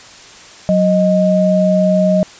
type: tone pair together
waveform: sine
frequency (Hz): 185.01 / 622.3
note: F#3 / D#5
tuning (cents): 0 / 0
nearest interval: octave + major sixth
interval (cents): 2100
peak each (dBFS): -12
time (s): 0.69-2.23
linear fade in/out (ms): 0
effects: white hiss -38 dBFS RMS until 2.39 s + resampled to 16000 Hz